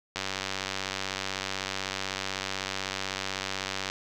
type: click train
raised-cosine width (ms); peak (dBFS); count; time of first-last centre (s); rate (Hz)
0.2; -13; 360; 0.16-3.9; 96
effects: none